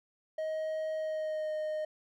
triangle tone with pitch glide, 629 to 617.1 Hz, D#5 to D#5, +19 to -14 cents, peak -30 dBFS, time 0.38-1.85 s, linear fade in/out 5 ms, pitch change -33 cents, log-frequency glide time 0.95-1.53 s, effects none

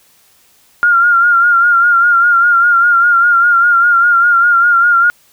sine tone with vibrato, 1401 Hz, F6, 5 cents sharp, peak -6 dBFS, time 0.83-5.1 s, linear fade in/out 0 ms, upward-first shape sine, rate 5 Hz, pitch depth 45 cents each way, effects white hiss -50 dBFS RMS until 5.32 s

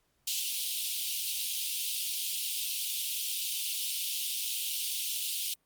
pink high-pass noise, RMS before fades -33 dBFS, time 0.27-5.54 s, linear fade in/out 5 ms, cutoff 2800 Hz, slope 48 dB/octave, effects pink hiss -74 dBFS RMS until 5.65 s + Opus 48 kbps

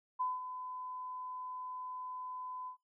sine tone with ADSR envelope, 1010 Hz, B5, 39 cents sharp, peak -31 dBFS, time 0.19-2.77 s, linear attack 18 ms, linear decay 190 ms, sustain -10 dB, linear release 97 ms, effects noise-tail reverb RT60 0.2 s tail -22 dB re dry

